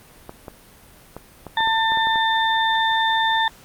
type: clicks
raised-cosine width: 1 ms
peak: -19 dBFS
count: 10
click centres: 0.294 / 0.482 / 1.166 / 1.467 / 1.606 / 1.674 / 1.92 / 1.973 / 2.071 / 2.158 s
type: harmonic tone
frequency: 895 Hz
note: A5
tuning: 29 cents sharp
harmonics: 1 / 2 / 4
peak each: -19 / -22 / -24 dBFS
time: 1.57-3.48 s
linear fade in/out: 2 ms
effects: pink hiss -48 dBFS RMS until 3.64 s + Opus 32 kbps